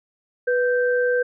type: tone pair together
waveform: sine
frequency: 492.3 / 1563 Hz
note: B4 / G6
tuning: -6 / -6 cents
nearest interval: octave + minor sixth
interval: 2000 cents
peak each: -18 / -24 dBFS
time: 0.47-1.23 s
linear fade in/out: 10 ms
effects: none